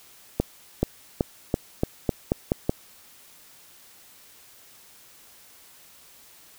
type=accelerating click train; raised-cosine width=2 ms; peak=-7 dBFS; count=9; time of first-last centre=0.4-2.695 s; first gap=430 ms; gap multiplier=0.88; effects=white hiss -52 dBFS RMS until 6.58 s